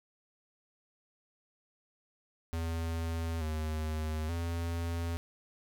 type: tone with pitch steps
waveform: square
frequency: 82.5 / 78 / 84.4 Hz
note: E2 / D#2 / E2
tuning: +2 / +5 / +41 cents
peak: -33 dBFS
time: 2.53-5.17 s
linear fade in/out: 0 ms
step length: 880 ms
effects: none